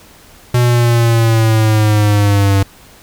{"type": "linear sweep", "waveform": "square", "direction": "down", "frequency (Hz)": [122.8, 97.4], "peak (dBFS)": -9, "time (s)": [0.54, 2.63], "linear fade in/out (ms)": 5, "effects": ["pink hiss -42 dBFS RMS until 3.02 s"]}